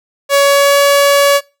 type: tone with pitch glide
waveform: sawtooth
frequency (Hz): 562 to 565.6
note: C#5 to C#5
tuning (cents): +24 to +35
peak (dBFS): -3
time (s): 0.29-1.41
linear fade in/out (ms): 50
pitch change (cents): +11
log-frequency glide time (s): 0.5-0.78
effects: noise-tail reverb RT60 0.3 s tail -23 dB re dry